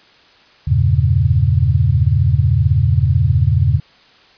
sine chord, E diminished seventh, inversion none, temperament equal, 82.41 / 98 / 116.54 / 138.59 Hz, E2 / G2 / Bb2 / Db3, 0 / 0 / 0 / 0 cents, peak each -16 dBFS, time 0.67-3.8 s, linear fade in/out 10 ms, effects white hiss -48 dBFS RMS until 4.37 s + resampled to 11025 Hz

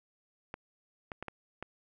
clicks, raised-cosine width 0.5 ms, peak -24 dBFS, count 5, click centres 0.541 / 1.118 / 1.226 / 1.283 / 1.626 s, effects none

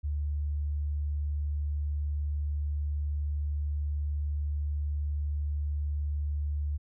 sine tone, 73.42 Hz, D2, in tune, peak -28 dBFS, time 0.03-6.78 s, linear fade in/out 20 ms, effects none

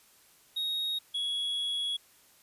triangle tone pair in turn, 3759 / 3349 Hz, A#7 / G#7, +14 / +14 cents, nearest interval major second, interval 200 cents, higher first, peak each -28 dBFS, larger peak neither, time 0.56-0.99 / 1.14-1.97 s, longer second, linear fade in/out 10 ms, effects white hiss -61 dBFS RMS until 2.42 s + resampled to 32000 Hz

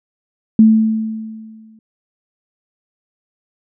sine tone with exponential decay, 220 Hz, A3, in tune, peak -3 dBFS, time 0.59-1.79 s, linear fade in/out 2 ms, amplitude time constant 260 ms, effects none

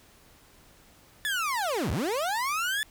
30% pulse linear two-way sweep, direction down then up, 1759 to 58.4 to 1759 Hz, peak -24 dBFS, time 1.25-2.83 s, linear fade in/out 0 ms, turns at 1.91 s, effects pink hiss -57 dBFS RMS until 2.9 s

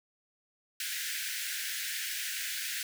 pink high-pass noise, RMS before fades -36 dBFS, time 0.8-2.83 s, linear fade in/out 2 ms, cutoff 1500 Hz, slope 96 dB/octave, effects none

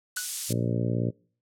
pink high-pass noise, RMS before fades -31 dBFS, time 0.16-0.53 s, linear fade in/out 5 ms, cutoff 6600 Hz, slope 12 dB/octave
45% pulse tone with exponential decay, 1480 Hz, F#6, in tune, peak -27 dBFS, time 0.17-0.3 s, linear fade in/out 1 ms, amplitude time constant 28 ms
harmonic tone, 58.7 Hz, A#1, 13 cents sharp, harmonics 2 / 3 / 4 / 5 / 6 / 7 / 8 / 9 / 10, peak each -27 / -31 / -33 / -35 / -37 / -38 / -39 / -40 / -41 dBFS, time 0.49-1.11 s, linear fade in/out 20 ms
effects noise-tail reverb RT60 0.5 s tail -26 dB re dry + low-pass 11000 Hz 12 dB/octave

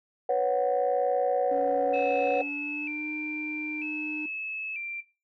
sine chord, B suspended second, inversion none, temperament equal, 493.9 / 554.4 / 740 Hz, B4 / C#5 / F#5, 0 / 0 / 0 cents, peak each -26 dBFS, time 0.29-2.42 s, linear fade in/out 5 ms
triangle tone with pitch glide, 279.5 to 304.8 Hz, C#4 to D#4, +14 to -36 cents, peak -32 dBFS, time 1.51-4.26 s, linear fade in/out 5 ms, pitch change +150 cents, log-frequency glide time 2.2-3.08 s
sine tone with vibrato, 2477 Hz, D#7, 8 cents flat, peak -32 dBFS, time 1.93-5.01 s, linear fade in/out 10 ms, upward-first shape square, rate 0.53 Hz, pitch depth 82 cents each way
effects noise-tail reverb RT60 0.3 s tail -18 dB re dry + tanh soft clip ceiling -16 dBFS

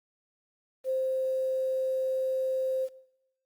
sine tone with quantisation, 523.3 Hz, C5, in tune, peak -26 dBFS, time 0.84-2.89 s, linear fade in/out 50 ms, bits 9, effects noise-tail reverb RT60 0.9 s tail -20 dB re dry + Opus 32 kbps

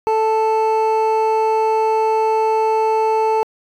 triangle tone pair together, 440 / 880 Hz, A4 / A5, 0 / 0 cents, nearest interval octave, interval 1200 cents, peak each -14 dBFS, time 0.07-3.43 s, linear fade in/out 0 ms, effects tanh soft clip ceiling -6 dBFS

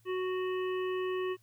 harmonic tone, 370 Hz, F#4, in tune, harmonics 1 / 3 / 5 / 7 / 8, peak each -31 / -41 / -45 / -48 / -49 dBFS, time 0.05-1.37 s, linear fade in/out 50 ms, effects added 114 Hz sine -64 dBFS peak until 1.42 s + white hiss -71 dBFS RMS until 1.42 s

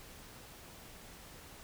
silence, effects pink hiss -53 dBFS RMS until 1.63 s

